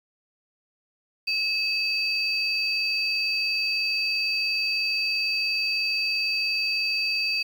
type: tone pair together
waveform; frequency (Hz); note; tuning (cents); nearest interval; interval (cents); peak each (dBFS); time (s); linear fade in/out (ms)
sine; 2587 / 4636; E7 / D8; -33 / -23; minor seventh; 1010; -25; 1.27-7.43; 10
effects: tanh soft clip ceiling -15 dBFS + 8-bit